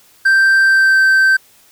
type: tone with pitch glide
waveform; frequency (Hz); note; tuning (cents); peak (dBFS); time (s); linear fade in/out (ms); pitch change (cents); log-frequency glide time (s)
triangle; 1568 to 1553.6; G6 to G6; 0 to -16; -6; 0.25-1.37; 10; -16; 0.63-1
effects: white hiss -49 dBFS RMS until 1.71 s